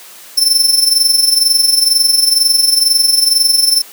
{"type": "tone with amplitude modulation", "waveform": "sawtooth", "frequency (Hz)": 5330, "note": "E8", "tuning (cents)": 18, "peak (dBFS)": -3, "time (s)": [0.37, 3.82], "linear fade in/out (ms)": 10, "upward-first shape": "sine", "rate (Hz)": 22.1, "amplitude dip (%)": 65, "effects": ["white hiss -36 dBFS RMS until 3.92 s", "high-pass 300 Hz 12 dB/octave"]}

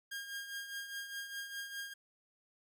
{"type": "tone with tremolo", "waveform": "sawtooth", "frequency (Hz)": 1617, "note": "G#6", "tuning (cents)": -47, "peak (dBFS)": -35, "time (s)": [0.11, 1.94], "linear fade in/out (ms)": 10, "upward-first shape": "triangle", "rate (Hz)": 4.9, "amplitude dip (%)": 65, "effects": []}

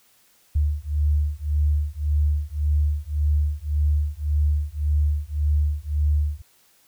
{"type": "beating tone pair", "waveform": "sine", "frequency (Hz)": [73.42, 75.22], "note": ["D2", "D2"], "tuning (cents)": [0, 42], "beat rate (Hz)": 1.8, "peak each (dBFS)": -22, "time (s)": [0.55, 6.42], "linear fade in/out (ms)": 10, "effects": ["white hiss -59 dBFS RMS until 6.87 s"]}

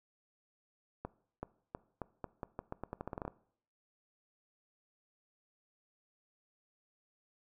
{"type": "accelerating click train", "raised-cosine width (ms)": 1, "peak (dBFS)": -25, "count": 17, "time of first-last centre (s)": [1.05, 3.279], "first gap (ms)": 380, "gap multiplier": 0.84, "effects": ["noise-tail reverb RT60 0.6 s tail -20 dB re dry"]}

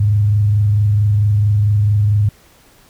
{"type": "tone with frequency modulation", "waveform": "sine", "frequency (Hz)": 103.83, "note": "G#2", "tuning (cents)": 0, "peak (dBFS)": -10, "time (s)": [0, 2.29], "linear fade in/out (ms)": 5, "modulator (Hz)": 24.5, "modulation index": 0.23, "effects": ["pink hiss -49 dBFS RMS until 2.89 s"]}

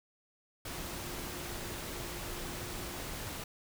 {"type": "tone in noise", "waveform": "sine", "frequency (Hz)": 351.4, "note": "F4", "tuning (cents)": 11, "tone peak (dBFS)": -49, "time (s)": [0.75, 2.98], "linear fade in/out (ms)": 5, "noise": "pink", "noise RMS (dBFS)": -41, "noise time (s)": [0.65, 3.44], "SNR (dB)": -11, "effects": []}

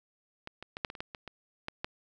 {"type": "clicks", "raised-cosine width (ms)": 0.3, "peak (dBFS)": [-24, -26, -22, -14, -24, -29, -19, -25, -26, -19, -17], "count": 11, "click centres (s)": [0.474, 0.626, 0.769, 0.848, 0.901, 0.952, 1.005, 1.148, 1.277, 1.684, 1.845], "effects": []}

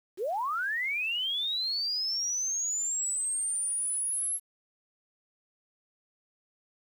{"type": "linear sweep", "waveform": "sine", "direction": "up", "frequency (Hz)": [329.6, 11240], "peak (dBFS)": -28, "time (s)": [0.17, 4.4], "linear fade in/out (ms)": 50, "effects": ["9-bit"]}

